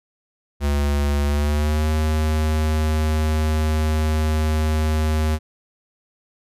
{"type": "tone with pitch glide", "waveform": "square", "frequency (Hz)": [72, 77.61], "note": ["D2", "D#2"], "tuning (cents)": [-34, -4], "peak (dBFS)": -18, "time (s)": [0.6, 5.39], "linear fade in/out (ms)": 50, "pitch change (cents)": 130, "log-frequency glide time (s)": [1.25, 1.9], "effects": ["resampled to 32000 Hz"]}